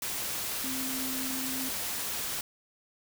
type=tone in noise; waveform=sine; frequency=261.6 Hz; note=C4; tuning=in tune; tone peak=-36 dBFS; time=0.64-1.69 s; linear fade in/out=2 ms; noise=white; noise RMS=-34 dBFS; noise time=0.02-2.41 s; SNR=-5 dB; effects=none